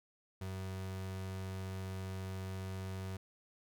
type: tone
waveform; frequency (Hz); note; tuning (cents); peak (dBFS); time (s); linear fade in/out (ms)
35% pulse; 94.7; F#2; +41; -38; 0.41-3.17; 5
effects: none